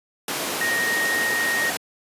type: tone in noise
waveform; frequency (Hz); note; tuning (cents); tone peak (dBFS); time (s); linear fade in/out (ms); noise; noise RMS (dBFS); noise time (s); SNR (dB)
sine; 1864.7; A#6; 0; -21; 0.61-1.7; 2; pink; -25; 0.28-1.77; +1
effects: high-pass 300 Hz 12 dB/octave + resampled to 32000 Hz